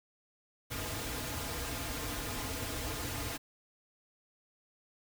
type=noise with comb filter; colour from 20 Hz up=pink; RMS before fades=-38 dBFS; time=0.7-3.38 s; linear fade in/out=20 ms; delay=5.3 ms; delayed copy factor=-0.85; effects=none